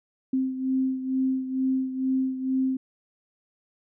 sine beating tone pair, 261.6 / 263.8 Hz, C4 / C4, 0 / +14 cents, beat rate 2.2 Hz, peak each -24 / -30 dBFS, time 0.33-2.77 s, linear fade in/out 5 ms, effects none

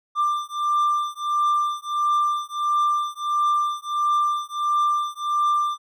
triangle beating tone pair, 1186 / 1187.5 Hz, D6 / D6, +17 / +19 cents, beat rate 1.5 Hz, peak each -21 dBFS, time 0.15-5.78 s, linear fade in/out 50 ms, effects none

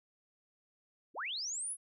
sine linear sweep, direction up, 196 to 11000 Hz, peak -36 dBFS, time 1.14-1.77 s, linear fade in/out 50 ms, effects none

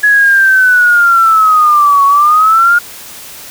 sine linear two-way sweep, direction down then up, 1690 to 1108.7 to 1429 Hz, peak -4 dBFS, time 0.03-2.79 s, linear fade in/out 10 ms, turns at 2.05 s, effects white hiss -30 dBFS RMS until 3.5 s

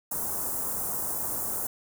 white band-stop noise, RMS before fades -31 dBFS, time 0.11-1.67 s, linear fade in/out 5 ms, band 1200 to 7800 Hz, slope 24 dB/octave, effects none

